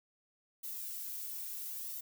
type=noise with flanger; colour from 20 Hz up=violet; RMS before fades=-42 dBFS; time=0.63-2.01 s; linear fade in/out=10 ms; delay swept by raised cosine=1.2 to 2.5 ms; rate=0.74 Hz; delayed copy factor=-0.55; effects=none